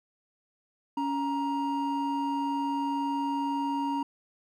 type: tone pair together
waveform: triangle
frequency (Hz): 279.7 / 939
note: C#4 / A#5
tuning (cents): +16 / +12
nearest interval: octave + major sixth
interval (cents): 2096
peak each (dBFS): -28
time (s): 0.97-4.03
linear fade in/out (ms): 5
effects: none